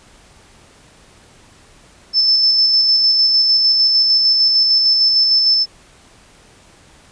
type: tone with tremolo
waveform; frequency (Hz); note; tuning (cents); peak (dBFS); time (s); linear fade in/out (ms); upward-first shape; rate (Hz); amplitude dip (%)
sine; 5274; E8; 0; -9; 2.13-5.66; 50; square; 6.6; 25
effects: pink hiss -47 dBFS RMS until 7.11 s + resampled to 22050 Hz